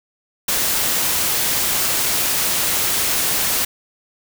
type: noise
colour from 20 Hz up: white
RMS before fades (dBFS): -19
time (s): 0.48-3.65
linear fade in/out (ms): 5
effects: none